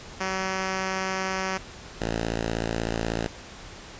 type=tone pair in turn; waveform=5% pulse; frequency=189.4 / 56.31 Hz; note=F#3 / A1; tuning=+41 / +41 cents; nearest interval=octave + major sixth; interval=2100 cents; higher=first; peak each=-15 dBFS; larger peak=neither; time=0.2-1.58 / 2-3.28 s; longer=first; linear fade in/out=10 ms; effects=pink hiss -43 dBFS RMS until 3.99 s + resampled to 16000 Hz